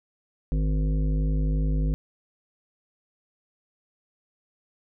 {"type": "harmonic tone", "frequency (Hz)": 51.5, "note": "G#1", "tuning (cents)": -14, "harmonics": [1, 3, 5, 7, 9, 10], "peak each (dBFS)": [-22, -28, -34, -45, -44, -46], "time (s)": [0.52, 1.94], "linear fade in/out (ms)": 0, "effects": []}